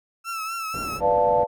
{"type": "tone with vibrato", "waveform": "35% pulse", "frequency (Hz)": 1325, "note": "E6", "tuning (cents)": 9, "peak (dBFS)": -26, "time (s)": [0.24, 1.01], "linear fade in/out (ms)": 50, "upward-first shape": "triangle", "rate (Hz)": 4, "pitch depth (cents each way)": 62}
{"type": "low-pass noise", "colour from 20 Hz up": "white", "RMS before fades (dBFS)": -36, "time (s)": [0.74, 1.44], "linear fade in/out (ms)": 2, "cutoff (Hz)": 420, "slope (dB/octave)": 12}
{"type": "chord", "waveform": "sine", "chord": "B half-diminished seventh", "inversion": "none", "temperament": "equal", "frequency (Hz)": [493.9, 587.3, 698.5, 880], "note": ["B4", "D5", "F5", "A5"], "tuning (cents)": [0, 0, 0, 0], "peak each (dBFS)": [-22, -22, -24, -21], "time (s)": [1, 1.47], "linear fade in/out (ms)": 50}
{"effects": []}